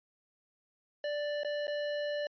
square tone with dropouts, 587.3 Hz, D5, in tune, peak -33 dBFS, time 1.04-2.27 s, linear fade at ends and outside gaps 2 ms, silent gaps 1.434-1.447 / 1.67-1.679 s, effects resampled to 11025 Hz

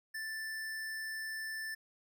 square tone, 1764 Hz, A6, 4 cents sharp, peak -39 dBFS, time 0.14-1.75 s, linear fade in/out 10 ms, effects none

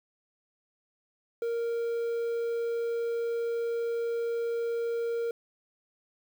triangle tone with quantisation, 466.2 Hz, A#4, in tune, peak -26 dBFS, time 1.42-5.31 s, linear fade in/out 2 ms, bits 9, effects none

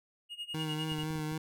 triangle tone with tremolo, 2862 Hz, F7, 42 cents sharp, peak -34 dBFS, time 0.29-1.05 s, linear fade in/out 50 ms, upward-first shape sine, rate 10 Hz, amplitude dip 90%
25% pulse tone with vibrato, 155.56 Hz, D#3, in tune, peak -30 dBFS, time 0.54-1.38 s, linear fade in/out 5 ms, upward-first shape sine, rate 3.9 Hz, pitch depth 25 cents each way
clicks, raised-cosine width 5 ms, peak -36 dBFS, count 7, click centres 0.919 / 0.987 / 1.034 / 1.106 / 1.157 / 1.191 / 1.321 s
effects none

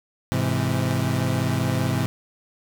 30% pulse chord, Ab augmented, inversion none, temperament equal with one note detuned, 103.83 / 129.24 / 164.81 Hz, Ab2 / C3 / E3, 0 / -21 / 0 cents, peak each -23 / -21 / -25 dBFS, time 0.32-2.06 s, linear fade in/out 0 ms, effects none

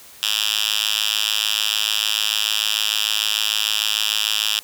5% pulse tone with high-pass filter, 106.7 Hz, G#2, 47 cents sharp, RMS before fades -21 dBFS, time 0.23-4.59 s, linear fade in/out 0 ms, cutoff 3100 Hz, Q 2.3, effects white hiss -44 dBFS RMS until 4.63 s

